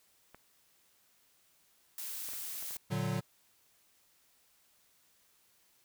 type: clicks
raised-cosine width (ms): 0.5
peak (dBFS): -36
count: 6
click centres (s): 0.346 / 2.289 / 2.334 / 2.626 / 2.708 / 2.762
type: noise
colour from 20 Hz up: blue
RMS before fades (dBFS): -41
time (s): 1.98-2.77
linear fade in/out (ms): 2
type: chord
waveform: square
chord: Bb augmented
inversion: none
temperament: equal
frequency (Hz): 116.54 / 146.83 / 185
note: Bb2 / D3 / F#3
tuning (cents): 0 / 0 / 0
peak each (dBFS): -37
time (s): 2.9-3.21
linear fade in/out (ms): 20
effects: white hiss -69 dBFS RMS until 5.84 s